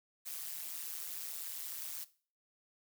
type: noise with amplitude modulation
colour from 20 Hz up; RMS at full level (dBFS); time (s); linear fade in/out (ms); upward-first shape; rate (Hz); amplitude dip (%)
blue; -39; 0.25-2.05; 20; sine; 160; 95
effects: noise-tail reverb RT60 0.4 s tail -17 dB re dry